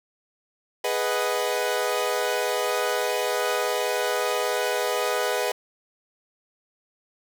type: chord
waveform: sawtooth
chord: G# minor seventh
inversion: none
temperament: equal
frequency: 415.3 / 493.9 / 622.3 / 740 Hz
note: G#4 / B4 / D#5 / F#5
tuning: 0 / 0 / 0 / 0 cents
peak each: -25 / -23 / -25 / -28 dBFS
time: 0.84-5.52 s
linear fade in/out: 5 ms
effects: none